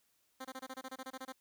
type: tone bursts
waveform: 10% pulse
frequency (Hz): 261.6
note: C4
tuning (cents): 0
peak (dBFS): -34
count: 13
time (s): 0.4-1.325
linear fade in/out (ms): 10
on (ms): 49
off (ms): 24
effects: white hiss -75 dBFS RMS until 1.4 s